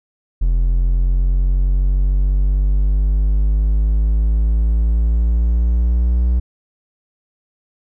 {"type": "exponential sweep", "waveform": "triangle", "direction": "up", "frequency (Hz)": [42.64, 60.8], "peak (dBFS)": -10, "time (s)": [0.41, 6.4], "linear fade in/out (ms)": 10, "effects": []}